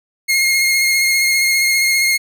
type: tone with vibrato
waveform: sawtooth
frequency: 2144 Hz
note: C7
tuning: 42 cents sharp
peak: -9 dBFS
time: 0.28-2.18 s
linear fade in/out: 20 ms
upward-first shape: sine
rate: 15 Hz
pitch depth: 22 cents each way
effects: none